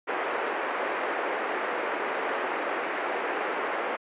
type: band-pass noise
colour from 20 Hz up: pink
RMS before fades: -30 dBFS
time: 0.07-3.97 s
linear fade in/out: 20 ms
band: 370 to 2200 Hz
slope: 24 dB/octave
effects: resampled to 8000 Hz